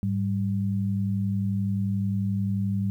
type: tone pair together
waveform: sine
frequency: 103.83 / 195.21 Hz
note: G#2 / G3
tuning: 0 / -7 cents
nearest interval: major seventh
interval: 1093 cents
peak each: -26 dBFS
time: 0.03-2.9 s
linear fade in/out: 0 ms
effects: 10-bit